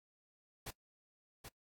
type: noise with echo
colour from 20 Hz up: pink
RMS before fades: -44 dBFS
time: 0.66-0.71 s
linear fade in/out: 10 ms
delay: 780 ms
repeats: 1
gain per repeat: -6 dB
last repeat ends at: 1.49 s
effects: noise-tail reverb RT60 0.1 s tail -24 dB re dry + AAC 64 kbps